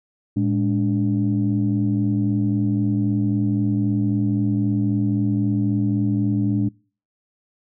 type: tone cluster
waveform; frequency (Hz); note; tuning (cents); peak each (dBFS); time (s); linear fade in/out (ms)
sine; 111.9 / 206.9 / 290.7; A2 / G#3 / D4; +30 / -6 / -18; -21; 0.36-6.69; 10
effects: noise-tail reverb RT60 0.4 s tail -25 dB re dry + tanh soft clip ceiling -10 dBFS